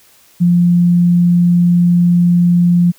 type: tone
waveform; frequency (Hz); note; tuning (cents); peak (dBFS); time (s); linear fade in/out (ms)
sine; 174.61; F3; 0; -7; 0.4-2.92; 20
effects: white hiss -48 dBFS RMS until 2.98 s